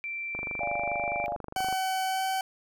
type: tone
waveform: sine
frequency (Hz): 2347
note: D7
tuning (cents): -2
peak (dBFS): -32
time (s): 0.04-1.26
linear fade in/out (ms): 0
type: click train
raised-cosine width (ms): 1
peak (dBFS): -24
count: 35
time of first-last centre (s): 0.35-1.727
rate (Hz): 24.7
type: chord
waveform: sine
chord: D diminished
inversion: none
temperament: equal with one note detuned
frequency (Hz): 587.3 / 698.5 / 820.1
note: D5 / F5 / Ab5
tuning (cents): 0 / 0 / -22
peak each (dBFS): -35 / -32 / -35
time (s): 0.6-1.36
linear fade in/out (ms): 5
type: tone with pitch glide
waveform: 40% pulse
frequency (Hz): 757 to 762.7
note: F#5 to G5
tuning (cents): +39 to -48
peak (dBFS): -26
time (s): 1.56-2.41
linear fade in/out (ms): 2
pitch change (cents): +13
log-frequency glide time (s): 2.06-2.22
effects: none